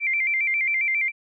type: tone with vibrato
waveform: sine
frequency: 2217 Hz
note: C#7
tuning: in tune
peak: -20 dBFS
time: 0-1.12 s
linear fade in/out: 50 ms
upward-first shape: square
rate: 7.4 Hz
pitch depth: 94 cents each way
effects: none